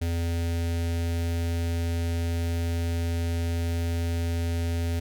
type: tone with notch filter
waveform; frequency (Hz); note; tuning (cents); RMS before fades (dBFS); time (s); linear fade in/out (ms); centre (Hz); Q
square; 84.4; E2; +41; -27; 0.01-5; 10; 1100; 1.3
effects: none